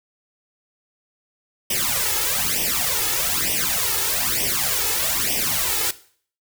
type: noise with flanger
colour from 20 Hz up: white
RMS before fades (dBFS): -22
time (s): 1.7-5.91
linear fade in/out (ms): 5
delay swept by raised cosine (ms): 0.35 to 2.35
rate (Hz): 1.1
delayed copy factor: +0.95
effects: noise-tail reverb RT60 0.5 s tail -17 dB re dry